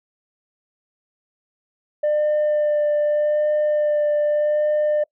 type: tone with vibrato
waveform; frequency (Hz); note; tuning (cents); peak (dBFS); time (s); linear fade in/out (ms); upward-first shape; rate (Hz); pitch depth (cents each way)
sine; 598; D5; +31; -14; 2.03-5.04; 10; sine; 0.83; 13
effects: noise-tail reverb RT60 0.1 s tail -26 dB re dry + tanh soft clip ceiling -15 dBFS